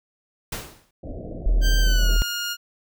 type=noise with exponential decay; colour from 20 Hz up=pink; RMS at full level=-27 dBFS; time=0.52-0.91 s; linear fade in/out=5 ms; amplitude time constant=84 ms
type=low-pass noise; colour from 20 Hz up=pink; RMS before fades=-34 dBFS; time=1.03-2.17 s; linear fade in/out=5 ms; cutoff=690 Hz; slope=96 dB/octave
type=tone; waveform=sine; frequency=41.2 Hz; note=E1; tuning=in tune; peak=-15 dBFS; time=1.46-2.22 s; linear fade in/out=0 ms
type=tone with pitch glide; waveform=15% pulse; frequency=1568 to 1421.3 Hz; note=G6 to F6; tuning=0 to +30 cents; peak=-19 dBFS; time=1.61-2.57 s; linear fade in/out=50 ms; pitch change=-170 cents; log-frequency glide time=1.8-2.13 s
effects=none